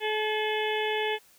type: harmonic tone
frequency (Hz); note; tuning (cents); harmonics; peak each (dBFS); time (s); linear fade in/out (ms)
429.6; A4; -41; 1 / 2 / 4 / 5 / 6 / 7 / 8; -29 / -32 / -35 / -36 / -37 / -37 / -38; 0-1.19; 50
effects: white hiss -59 dBFS RMS until 1.38 s